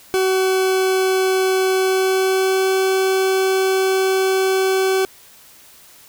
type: tone with pitch glide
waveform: 40% pulse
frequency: 377.7 to 381 Hz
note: F#4 to G4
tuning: +36 to -49 cents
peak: -14 dBFS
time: 0.14-5.05 s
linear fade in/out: 0 ms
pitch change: +15 cents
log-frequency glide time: 1.73-2.72 s
effects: white hiss -46 dBFS RMS until 6.08 s